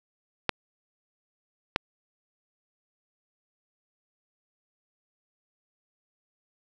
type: clicks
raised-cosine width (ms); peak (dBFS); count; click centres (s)
0.3; -6; 2; 0.493 / 1.761
effects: none